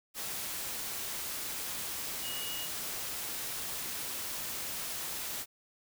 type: tone in noise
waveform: sine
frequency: 2890 Hz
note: F#7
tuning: 41 cents flat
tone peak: -40 dBFS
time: 2.21-2.69 s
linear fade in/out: 50 ms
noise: white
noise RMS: -38 dBFS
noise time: 0.14-5.46 s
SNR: -5 dB
effects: none